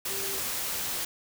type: tone in noise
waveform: sine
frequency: 392 Hz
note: G4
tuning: in tune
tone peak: -39 dBFS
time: 0.1-0.39 s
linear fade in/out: 5 ms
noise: white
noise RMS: -32 dBFS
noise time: 0.05-1.05 s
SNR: -10 dB
effects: none